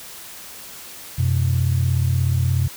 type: tone pair together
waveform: sine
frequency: 90.6 / 127.32 Hz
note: F#2 / C3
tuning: -36 / -47 cents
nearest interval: tritone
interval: 589 cents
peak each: -18 dBFS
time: 1.18-2.68 s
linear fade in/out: 10 ms
effects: tanh soft clip ceiling -9 dBFS + white hiss -38 dBFS RMS until 2.76 s